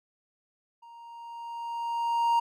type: tone with level ramp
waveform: triangle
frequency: 934 Hz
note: A#5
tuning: 3 cents sharp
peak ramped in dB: -46 to -18 dBFS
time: 0.82-2.4 s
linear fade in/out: 10 ms
effects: none